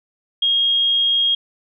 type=tone; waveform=sine; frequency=3258 Hz; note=G#7; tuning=34 cents flat; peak=-14 dBFS; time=0.42-1.35 s; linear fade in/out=5 ms; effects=none